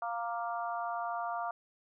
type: harmonic tone with a mistuned harmonic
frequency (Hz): 232.9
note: A#3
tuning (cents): -1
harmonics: 3 / 4 / 5 / 6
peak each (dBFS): -36 / -40 / -39 / -44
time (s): 0.02-1.51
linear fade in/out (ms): 2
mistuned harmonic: 5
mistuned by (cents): +16
effects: none